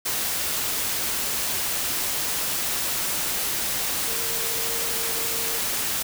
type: tone in noise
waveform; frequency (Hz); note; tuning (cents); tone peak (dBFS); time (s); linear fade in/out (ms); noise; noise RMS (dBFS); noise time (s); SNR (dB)
sine; 460; A#4; -23; -37; 4.07-5.59; 10; white; -26; 0.05-6.03; -14
effects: none